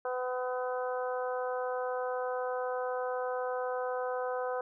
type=harmonic tone; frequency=252 Hz; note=B3; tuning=35 cents sharp; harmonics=2 / 3 / 4 / 5 / 6; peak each=-33 / -38 / -41 / -42 / -44 dBFS; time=0.05-4.61 s; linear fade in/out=2 ms; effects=none